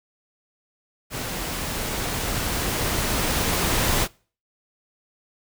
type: noise with level ramp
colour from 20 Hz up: pink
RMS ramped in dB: -30 to -21 dBFS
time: 1.1-4.08 s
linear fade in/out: 50 ms
effects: noise-tail reverb RT60 0.4 s tail -24 dB re dry